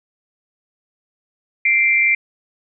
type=tone pair together; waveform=sine; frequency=2093 / 2349 Hz; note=C7 / D7; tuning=0 / 0 cents; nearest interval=major second; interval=200 cents; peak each=-15 dBFS; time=1.65-2.15 s; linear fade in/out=5 ms; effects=none